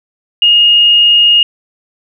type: tone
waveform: sine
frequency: 2854 Hz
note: F7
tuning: 37 cents sharp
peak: -4 dBFS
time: 0.42-1.43 s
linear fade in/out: 2 ms
effects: none